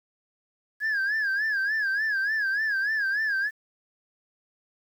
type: tone with vibrato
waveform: sine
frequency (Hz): 1662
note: G#6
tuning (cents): +1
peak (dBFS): -21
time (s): 0.8-3.51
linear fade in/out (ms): 50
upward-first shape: sine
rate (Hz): 3.4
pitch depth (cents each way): 120
effects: tanh soft clip ceiling -22 dBFS + 9-bit